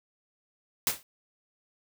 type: noise with exponential decay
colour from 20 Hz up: white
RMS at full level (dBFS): -22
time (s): 0.87-1.03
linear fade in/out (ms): 1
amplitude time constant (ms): 34
effects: none